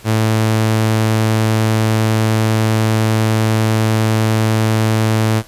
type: tone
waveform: sawtooth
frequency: 110 Hz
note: A2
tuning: in tune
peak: -8 dBFS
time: 0.04-5.43 s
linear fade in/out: 50 ms
effects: pink hiss -41 dBFS RMS until 5.47 s + resampled to 32000 Hz